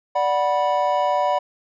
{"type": "chord", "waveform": "triangle", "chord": "B minor", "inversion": "first", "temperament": "equal with one note detuned", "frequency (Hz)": [587.3, 740, 979.8], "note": ["D5", "F#5", "B5"], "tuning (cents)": [0, 0, -14], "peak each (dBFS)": -20, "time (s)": [0.15, 1.39], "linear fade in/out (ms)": 10, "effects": ["resampled to 16000 Hz"]}